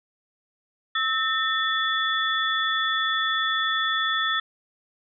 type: tone cluster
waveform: sine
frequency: 1301 / 1812 / 3443 Hz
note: E6 / A#6 / A7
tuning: -23 / -50 / -38 cents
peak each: -26 dBFS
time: 0.95-4.4 s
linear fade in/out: 5 ms
effects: none